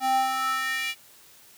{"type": "tone with high-pass filter sweep", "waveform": "square", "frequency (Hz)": 262, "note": "C4", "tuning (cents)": 2, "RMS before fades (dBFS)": -26, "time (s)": [0, 0.95], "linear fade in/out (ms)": 50, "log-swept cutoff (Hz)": [610, 2600], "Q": 4, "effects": ["white hiss -53 dBFS RMS until 1.57 s", "high-pass 60 Hz 12 dB/octave"]}